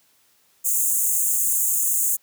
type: high-pass noise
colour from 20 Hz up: pink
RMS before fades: -21 dBFS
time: 0.64-2.17 s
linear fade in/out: 20 ms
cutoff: 6600 Hz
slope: 96 dB/octave
effects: white hiss -61 dBFS RMS until 2.22 s + high-pass 60 Hz 12 dB/octave